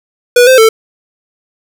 square tone with pitch steps, 488.1 / 519 / 444.7 Hz, B4 / C5 / A4, -20 / -14 / +18 cents, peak -3 dBFS, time 0.36-0.69 s, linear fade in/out 5 ms, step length 110 ms, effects none

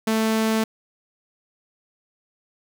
sawtooth tone, 221 Hz, A3, 8 cents sharp, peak -15 dBFS, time 0.07-0.64 s, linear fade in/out 5 ms, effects none

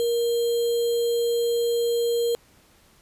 sine tone with sample-and-hold, 469.7 Hz, A#4, 13 cents sharp, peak -20 dBFS, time 0-2.35 s, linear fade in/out 0 ms, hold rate 3675 Hz, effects pink hiss -57 dBFS RMS until 3.01 s + resampled to 32000 Hz

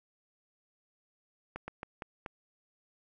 slowing click train, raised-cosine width 0.5 ms, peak -24 dBFS, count 5, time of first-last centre 1.56-2.262 s, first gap 120 ms, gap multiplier 1.26, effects none

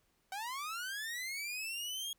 sawtooth linear sweep, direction up, 749 to 3300 Hz, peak -35 dBFS, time 0.32-2.13 s, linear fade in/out 2 ms, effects pink hiss -75 dBFS RMS until 2.18 s

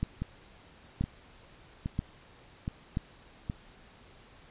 two click trains, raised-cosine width 5 ms, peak -20 / -17 dBFS, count 5 / 4, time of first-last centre 0.22-3.499 / 0.03-2.971 s, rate 1.22 / 1.02 Hz, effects pink hiss -56 dBFS RMS until 4.5 s + resampled to 8000 Hz

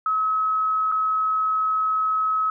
sine tone with dropouts, 1283 Hz, E6, 47 cents flat, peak -19 dBFS, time 0.06-2.5 s, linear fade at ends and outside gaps 2 ms, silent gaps 0.917-0.921 s, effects none

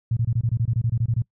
sine tone bursts, 115.7 Hz, A#2, 13 cents flat, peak -18 dBFS, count 14, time 0.11-1.221 s, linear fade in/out 5 ms, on 58 ms, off 23 ms, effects noise-tail reverb RT60 0.1 s tail -24 dB re dry

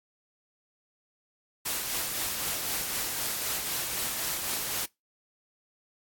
white noise with tremolo, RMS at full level -30 dBFS, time 1.65-4.86 s, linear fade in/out 10 ms, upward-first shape triangle, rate 3.9 Hz, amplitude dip 35%, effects noise-tail reverb RT60 0.2 s tail -25 dB re dry + AAC 64 kbps

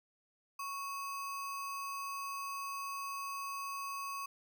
sine tone with sample-and-hold, 1108.7 Hz, C#6, in tune, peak -38 dBFS, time 0.59-4.26 s, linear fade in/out 5 ms, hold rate 3675 Hz, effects none

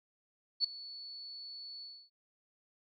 sine tone with ADSR envelope, 4435 Hz, C#8, in tune, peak -24 dBFS, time 0.6-2.1 s, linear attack 43 ms, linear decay 4 ms, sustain -20 dB, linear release 280 ms, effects none

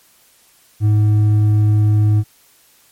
sine tone with hard clipping, 105.7 Hz, G#2, 31 cents sharp, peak -11 dBFS, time 0.8-2.24 s, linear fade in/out 50 ms, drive 4 dB, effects white hiss -52 dBFS RMS until 2.91 s + MP3 64 kbps

